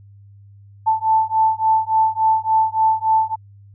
sine beating tone pair, 880 / 883.5 Hz, A5 / A5, 0 / +7 cents, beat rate 3.5 Hz, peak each -17 dBFS, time 0.86-3.36 s, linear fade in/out 20 ms, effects added 100 Hz sine -42 dBFS peak until 3.74 s

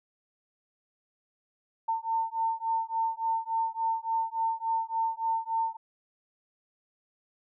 sine beating tone pair, 901 / 904.5 Hz, A5 / A5, +41 / +48 cents, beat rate 3.5 Hz, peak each -30 dBFS, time 1.88-5.77 s, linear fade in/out 10 ms, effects none

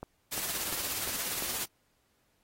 click train, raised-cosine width 1 ms, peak -25 dBFS, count 5, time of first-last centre 0.03-1.424 s, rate 2.87 Hz
white noise with tremolo, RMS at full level -33 dBFS, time 0.31-1.66 s, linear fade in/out 20 ms, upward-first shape sine, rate 17 Hz, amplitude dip 35%
effects pink hiss -73 dBFS RMS until 2.43 s + AAC 48 kbps

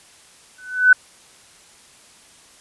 sine tone with exponential growth, 1501 Hz, F#6, 24 cents sharp, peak -4 dBFS, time 0.58-0.93 s, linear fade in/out 5 ms, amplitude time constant 75 ms, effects white hiss -49 dBFS RMS until 2.6 s + resampled to 24000 Hz

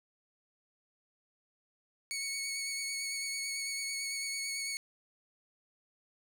15% pulse tone with vibrato, 2217 Hz, C#7, in tune, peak -28 dBFS, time 2.11-4.77 s, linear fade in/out 0 ms, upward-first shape sine, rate 9 Hz, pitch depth 19 cents each way, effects none

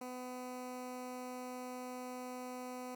15% pulse tone with notch filter, 251.4 Hz, B3, 31 cents sharp, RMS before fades -45 dBFS, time 0.01-2.95 s, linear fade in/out 5 ms, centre 3400 Hz, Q 1.3, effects none

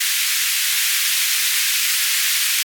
pink high-pass noise, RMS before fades -19 dBFS, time 0-2.63 s, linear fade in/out 10 ms, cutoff 1900 Hz, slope 24 dB/octave, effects AAC 64 kbps

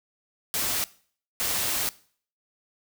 white noise bursts at uneven times, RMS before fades -27 dBFS, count 2, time 0.54-0.84 / 1.4-1.89 s, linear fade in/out 0 ms, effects noise-tail reverb RT60 0.5 s tail -20 dB re dry

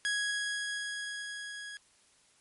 sawtooth tone with level ramp, 1661.2 Hz, G#6, in tune, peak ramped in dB -25 to -38 dBFS, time 0.05-1.77 s, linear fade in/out 0 ms, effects white hiss -65 dBFS RMS until 2.4 s + MP3 48 kbps

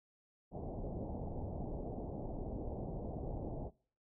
pink low-pass noise, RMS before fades -42 dBFS, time 0.51-3.71 s, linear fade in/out 50 ms, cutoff 780 Hz, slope 48 dB/octave, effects noise-tail reverb RT60 0.5 s tail -24 dB re dry

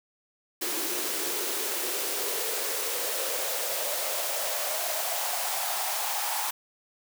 white noise with high-pass filter sweep, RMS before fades -30 dBFS, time 0.61-6.51 s, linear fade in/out 10 ms, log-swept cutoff 330 to 850 Hz, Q 4.8, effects none

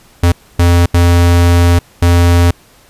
square tone bursts at uneven times, 86.7 Hz, F2, 12 cents flat, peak -6 dBFS, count 4, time 0.23-0.32 / 0.59-0.86 / 0.94-1.79 / 2.02-2.51 s, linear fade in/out 5 ms, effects pink hiss -45 dBFS RMS until 2.89 s + resampled to 32000 Hz

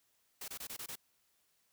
white noise bursts, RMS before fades -44 dBFS, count 6, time 0.41-0.956 s, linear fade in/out 5 ms, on 71 ms, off 24 ms, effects white hiss -75 dBFS RMS until 1.72 s

